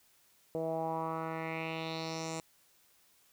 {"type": "tone with low-pass filter sweep", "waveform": "10% pulse", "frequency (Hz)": 161.8, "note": "E3", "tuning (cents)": -32, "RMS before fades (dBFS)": -37, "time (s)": [0.55, 2.4], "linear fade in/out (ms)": 0, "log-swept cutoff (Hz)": [530, 7800], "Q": 3.5, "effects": ["white hiss -67 dBFS RMS until 3.32 s"]}